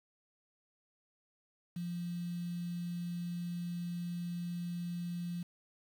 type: tone with quantisation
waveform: sine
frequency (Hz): 173.7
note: F3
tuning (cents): -9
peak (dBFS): -36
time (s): 1.76-5.43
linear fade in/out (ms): 5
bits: 9
effects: none